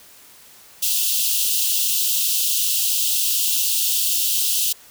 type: high-pass noise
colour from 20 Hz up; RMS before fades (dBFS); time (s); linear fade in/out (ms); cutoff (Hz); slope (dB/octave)
white; -20; 0.82-4.73; 10; 2700; 96
effects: white hiss -47 dBFS RMS until 4.9 s